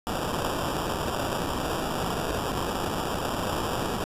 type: noise with sample-and-hold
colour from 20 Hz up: white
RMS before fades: -29 dBFS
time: 0.07-4.04 s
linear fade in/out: 0 ms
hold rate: 2100 Hz
effects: resampled to 32000 Hz